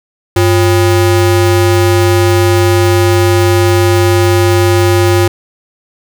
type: ring-modulated tone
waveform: square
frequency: 224.1 Hz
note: A3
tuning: 32 cents sharp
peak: -4 dBFS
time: 0.36-5.28 s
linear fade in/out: 5 ms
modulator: 127 Hz
effects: none